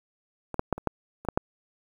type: clicks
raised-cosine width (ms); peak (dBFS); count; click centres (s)
1; -19 / -9 / -9 / -22 / -10 / -28 / -9 / -8; 8; 0.543 / 0.594 / 0.727 / 0.78 / 0.873 / 1.25 / 1.287 / 1.375
effects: 8-bit